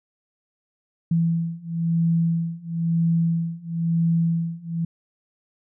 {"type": "beating tone pair", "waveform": "sine", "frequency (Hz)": [166.1, 167.1], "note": ["E3", "E3"], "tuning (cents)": [13, 24], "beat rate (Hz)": 1, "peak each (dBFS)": [-23, -22], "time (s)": [1.11, 4.85], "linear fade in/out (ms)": 5, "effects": []}